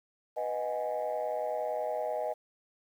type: chord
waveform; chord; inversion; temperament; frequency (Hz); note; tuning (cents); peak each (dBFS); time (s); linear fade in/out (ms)
sine; G# minor seventh; first; equal; 493.9 / 622.3 / 740 / 830.6; B4 / D#5 / F#5 / G#5; 0 / 0 / 0 / 0; -36 / -32 / -38 / -37; 0.36-2.34; 20
effects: tanh soft clip ceiling -24 dBFS + 10-bit